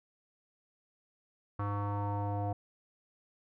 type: tone with low-pass filter sweep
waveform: square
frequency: 101.9 Hz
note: G#2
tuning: 32 cents flat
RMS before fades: -34 dBFS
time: 1.59-2.53 s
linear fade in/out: 5 ms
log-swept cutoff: 1200 to 740 Hz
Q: 5.1
effects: none